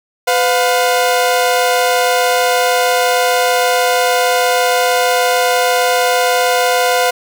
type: tone pair together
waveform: sawtooth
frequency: 503 / 711.3 Hz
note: B4 / F5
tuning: +32 / +32 cents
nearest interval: tritone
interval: 600 cents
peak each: -10 dBFS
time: 0.27-7.11 s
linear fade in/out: 10 ms
effects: none